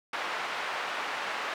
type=band-pass noise; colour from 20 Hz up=pink; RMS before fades=-34 dBFS; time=0.13-1.54 s; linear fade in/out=2 ms; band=850 to 2400 Hz; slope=12 dB/octave; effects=none